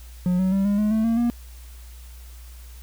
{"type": "tone with pitch steps", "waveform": "triangle", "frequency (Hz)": [180, 187.32, 194.94, 202.9, 211.1, 219.7, 228.6, 237.9], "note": ["F#3", "F#3", "G3", "G#3", "G#3", "A3", "A#3", "A#3"], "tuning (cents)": [-47, 22, -9, -40, 29, -2, -34, 35], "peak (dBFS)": -16, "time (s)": [0.26, 1.3], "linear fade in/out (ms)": 0, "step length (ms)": 130, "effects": ["added 60 Hz sine -39 dBFS peak until 2.82 s", "white hiss -51 dBFS RMS until 2.82 s"]}